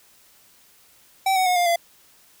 square tone with pitch steps, 770 / 747.2 / 725.1 / 703.7 / 682.8 Hz, G5 / F#5 / F#5 / F5 / F5, -31 / +17 / -35 / +13 / -39 cents, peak -18 dBFS, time 1.26-1.76 s, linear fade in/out 5 ms, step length 100 ms, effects white hiss -55 dBFS RMS until 2.4 s

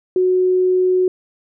sine tone, 368 Hz, F#4, 9 cents flat, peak -12 dBFS, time 0.16-1.08 s, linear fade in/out 2 ms, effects none

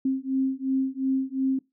sine beating tone pair, 264.1 / 266.9 Hz, C4 / C4, +16 / +35 cents, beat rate 2.8 Hz, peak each -26 dBFS, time 0.05-1.59 s, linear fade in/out 5 ms, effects noise-tail reverb RT60 0.2 s tail -22 dB re dry

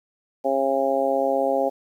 harmonic tone, 135.7 Hz, C#3, 36 cents flat, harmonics 2 / 3 / 4 / 5 / 6, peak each -29 / -28 / -22 / -25 / -27 dBFS, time 0.44-1.7 s, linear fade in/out 20 ms, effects 9-bit

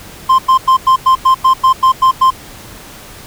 triangle tone bursts, 1046.5 Hz, C6, in tune, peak -3 dBFS, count 11, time 0.29-2.306 s, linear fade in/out 10 ms, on 96 ms, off 96 ms, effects pink hiss -34 dBFS RMS until 3.26 s

